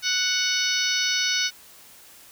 harmonic tone with a mistuned harmonic, 740 Hz, F#5, in tune, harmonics 2 / 3 / 4 / 5 / 6 / 7 / 8, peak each -29 / -29 / -29 / -29 / -29 / -29 / -29 dBFS, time 0.02-1.51 s, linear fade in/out 50 ms, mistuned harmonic 7, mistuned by +28 cents, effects white hiss -49 dBFS RMS until 2.31 s

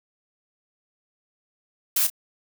blue noise with echo, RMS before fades -21 dBFS, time 1.96-2.07 s, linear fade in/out 5 ms, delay 31 ms, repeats 1, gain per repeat -12 dB, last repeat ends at 2.101 s, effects none

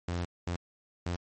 sawtooth tone bursts at uneven times, 87.31 Hz, F2, in tune, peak -27 dBFS, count 3, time 0.08-0.25 / 0.47-0.56 / 1.06-1.16 s, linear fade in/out 5 ms, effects MP3 32 kbps

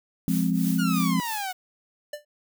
blue noise with tremolo, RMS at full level -34 dBFS, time 0.28-1.53 s, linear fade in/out 5 ms, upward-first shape triangle, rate 3.1 Hz, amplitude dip 90%
sine chord, F minor, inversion none, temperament equal, 174.61 / 207.7 / 261.6 Hz, F3 / Ab3 / C4, 0 / 0 / 0 cents, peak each -24 / -26 / -26 dBFS, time 0.28-1.2 s, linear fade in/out 0 ms
sawtooth exponential sweep, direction down, 1471 to 724 Hz, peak -25 dBFS, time 0.78-1.53 s, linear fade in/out 20 ms
square tone with exponential decay, 592 Hz, D5, 14 cents sharp, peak -29 dBFS, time 2.13-2.25 s, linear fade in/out 5 ms, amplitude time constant 25 ms
effects none

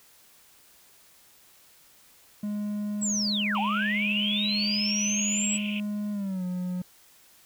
triangle tone with pitch glide, 207.7 to 180.81 Hz, G#3 to F#3, 0 to -40 cents, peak -26 dBFS, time 2.43-6.82 s, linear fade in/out 5 ms, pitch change -240 cents, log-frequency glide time 6.12-6.44 s
sine linear two-way sweep, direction down then up, 7902 to 755 to 7902 Hz, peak -26 dBFS, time 3.01-5.58 s, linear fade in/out 20 ms, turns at 3.59 s
pink band-pass noise, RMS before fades -36 dBFS, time 3.55-5.8 s, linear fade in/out 0 ms, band 2400 to 3100 Hz, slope 96 dB/octave
effects white hiss -57 dBFS RMS until 7.45 s

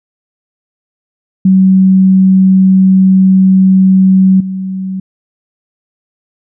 sine tone with level steps, 189.2 Hz, F#3, 39 cents sharp, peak -3 / -15 dBFS, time 1.45-5 s, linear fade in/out 5 ms, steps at 4.4 s, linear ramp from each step 5 ms, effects none

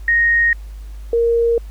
sine tone pair in turn, 1864.7 / 466.2 Hz, A#6 / A#4, 0 / 0 cents, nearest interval 2 octaves, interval 2400 cents, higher first, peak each -11 / -12 dBFS, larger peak first, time 0.08-0.53 / 1.13-1.58 s, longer neither, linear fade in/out 2 ms, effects added 51 Hz sine -29 dBFS peak until 1.7 s + pink hiss -51 dBFS RMS until 1.7 s

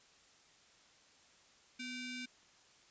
sawtooth ring-modulated tone, 1288 Hz, E6, 41 cents flat, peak -35 dBFS, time 1.79-2.26 s, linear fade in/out 10 ms, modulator 1040 Hz, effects white hiss -65 dBFS RMS until 2.9 s + resampled to 16000 Hz

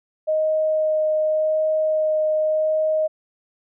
sine tone with vibrato, 622.3 Hz, D#5, in tune, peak -17 dBFS, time 0.27-3.08 s, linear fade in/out 20 ms, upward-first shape sine, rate 0.87 Hz, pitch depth 8 cents each way, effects none

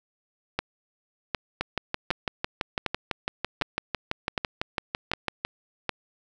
two click trains, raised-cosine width 0.3 ms, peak -10 / -9 dBFS, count 24 / 8, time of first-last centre 1.61-5.45 / 0.59-5.893 s, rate 5.99 / 1.32 Hz, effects none

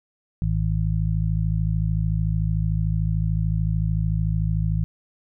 harmonic tone, 53.5 Hz, A1, 48 cents flat, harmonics 1 / 2 / 3, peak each -24 / -24 / -24 dBFS, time 0.42-4.84 s, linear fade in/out 0 ms, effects none

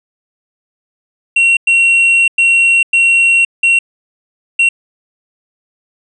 triangle tone bursts at uneven times, 2735 Hz, F7, 37 cents flat, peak -5 dBFS, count 6, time 1.36-1.57 / 1.67-2.28 / 2.38-2.83 / 2.93-3.45 / 3.63-3.79 / 4.59-4.69 s, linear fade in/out 5 ms, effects resampled to 24000 Hz

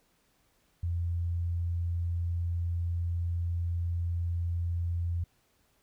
sine tone, 85.8 Hz, F2, 30 cents flat, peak -28 dBFS, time 0.83-5.24 s, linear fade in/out 5 ms, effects pink hiss -70 dBFS RMS until 5.82 s

